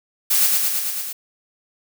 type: noise with echo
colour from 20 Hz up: blue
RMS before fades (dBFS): -17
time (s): 0.3-0.47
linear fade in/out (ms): 10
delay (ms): 110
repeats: 6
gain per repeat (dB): -2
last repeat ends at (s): 1.13
effects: none